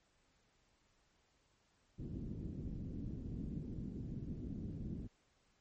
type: low-pass noise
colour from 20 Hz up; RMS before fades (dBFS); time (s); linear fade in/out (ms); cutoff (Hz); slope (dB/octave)
white; -44; 1.98-5.08; 20; 260; 24
effects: pink hiss -75 dBFS RMS until 5.6 s + MP3 32 kbps